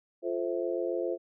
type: chord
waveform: sine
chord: F major seventh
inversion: none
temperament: just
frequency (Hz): 349.2 / 436.5 / 523.8 / 654.8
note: F4 / A4 / C5 / E5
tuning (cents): 0 / -14 / +2 / -12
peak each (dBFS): -32 / -36 / -33 / -38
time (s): 0.22-1.18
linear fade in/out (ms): 50
effects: none